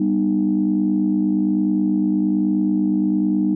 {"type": "chord", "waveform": "sine", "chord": "G augmented", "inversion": "none", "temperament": "just", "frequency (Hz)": [196, 245, 306.2], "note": ["G3", "B3", "D#4"], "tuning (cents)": [0, -14, -28], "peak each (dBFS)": [-19, -23, -18], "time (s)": [0, 3.55], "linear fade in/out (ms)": 5, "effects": ["tanh soft clip ceiling -8 dBFS"]}